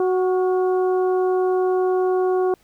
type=harmonic tone with a mistuned harmonic; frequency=370 Hz; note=F#4; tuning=in tune; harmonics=1 / 2 / 3 / 4; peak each=-17 / -26 / -32 / -39 dBFS; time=0-2.54 s; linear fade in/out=2 ms; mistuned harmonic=4; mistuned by=-53 cents; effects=pink hiss -59 dBFS RMS until 2.63 s